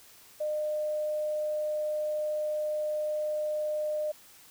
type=tone; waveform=sine; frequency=607 Hz; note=D#5; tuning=43 cents flat; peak=-28 dBFS; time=0.4-4.12 s; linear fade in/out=10 ms; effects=white hiss -55 dBFS RMS until 4.5 s